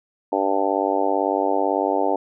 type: harmonic tone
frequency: 98 Hz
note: G2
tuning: in tune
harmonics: 3 / 4 / 5 / 6 / 7 / 8 / 9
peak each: -26 / -26 / -26 / -26 / -26 / -26 / -26 dBFS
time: 0.32-2.16 s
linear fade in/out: 5 ms
effects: none

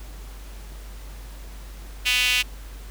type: tone with high-pass filter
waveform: sawtooth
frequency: 248.9 Hz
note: B3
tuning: 14 cents sharp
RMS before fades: -21 dBFS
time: 2.05-2.43 s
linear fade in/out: 20 ms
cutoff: 2700 Hz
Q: 4
effects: added 49 Hz sine -36 dBFS peak until 2.9 s + pink hiss -47 dBFS RMS until 2.9 s

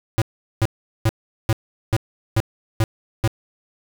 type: tone bursts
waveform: square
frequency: 110.9 Hz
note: A2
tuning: 14 cents sharp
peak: -15 dBFS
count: 8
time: 0.18-3.276 s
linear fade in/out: 0 ms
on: 37 ms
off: 400 ms
effects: none

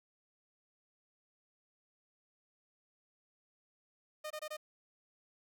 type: tone bursts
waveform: sawtooth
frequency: 612 Hz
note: D#5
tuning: 29 cents flat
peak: -36 dBFS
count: 4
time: 4.24-4.569 s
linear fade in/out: 10 ms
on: 65 ms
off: 23 ms
effects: none

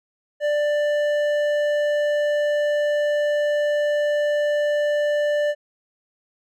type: tone with hard clipping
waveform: triangle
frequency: 590 Hz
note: D5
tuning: 8 cents sharp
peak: -20 dBFS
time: 0.4-5.55 s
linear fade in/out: 50 ms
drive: 12 dB
effects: none

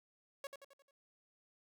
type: tone with echo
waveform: sawtooth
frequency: 554.4 Hz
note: C#5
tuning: in tune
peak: -38 dBFS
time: 0.44-0.47 s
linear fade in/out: 2 ms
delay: 88 ms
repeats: 5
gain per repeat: -6 dB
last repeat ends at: 0.91 s
effects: none

